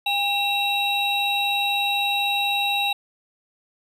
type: tone cluster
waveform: triangle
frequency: 804 / 2708 / 3833 Hz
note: G5 / E7 / A#7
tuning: +44 / +46 / +47 cents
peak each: -23 dBFS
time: 0.06-2.93 s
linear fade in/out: 5 ms
effects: none

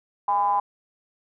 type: ring-modulated tone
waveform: triangle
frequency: 95.4 Hz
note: G2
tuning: 47 cents flat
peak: -14 dBFS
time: 0.28-0.6 s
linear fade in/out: 5 ms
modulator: 911 Hz
effects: none

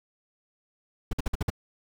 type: noise bursts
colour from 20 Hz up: brown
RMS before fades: -25 dBFS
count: 6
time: 1.11-1.502 s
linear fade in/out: 5 ms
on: 22 ms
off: 52 ms
effects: none

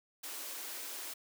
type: high-pass noise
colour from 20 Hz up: white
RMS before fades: -43 dBFS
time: 0.23-1.14 s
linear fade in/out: 10 ms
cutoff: 260 Hz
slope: 96 dB/octave
effects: none

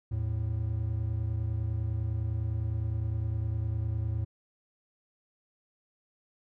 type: tone pair together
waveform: triangle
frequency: 79.8 / 109.65 Hz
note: D#2 / A2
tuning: +44 / -6 cents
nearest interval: tritone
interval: 550 cents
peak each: -31 / -28 dBFS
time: 0.11-4.25 s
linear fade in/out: 10 ms
effects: none

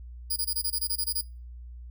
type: tone bursts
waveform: 5% pulse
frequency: 4902 Hz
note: D#8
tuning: 27 cents flat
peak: -19 dBFS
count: 11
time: 0.3-1.214 s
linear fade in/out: 10 ms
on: 64 ms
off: 21 ms
effects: noise-tail reverb RT60 0.3 s tail -21 dB re dry + added 60 Hz sine -40 dBFS peak until 1.9 s

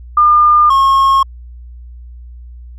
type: tone pair in turn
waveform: sine / triangle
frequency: 1206 / 1084.7 Hz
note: D6 / C#6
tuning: +46 / -38 cents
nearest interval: major second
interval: 184 cents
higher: first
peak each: -5 dBFS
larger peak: neither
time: 0.17-0.7 / 0.7-1.23 s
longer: neither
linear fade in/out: 5 ms
effects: added 60 Hz sine -30 dBFS peak until 2.78 s

